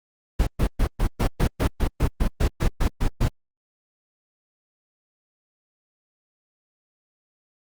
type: noise bursts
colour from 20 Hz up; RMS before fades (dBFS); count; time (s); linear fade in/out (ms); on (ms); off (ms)
brown; -19; 15; 0.39-3.285; 10; 81; 120
effects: Opus 48 kbps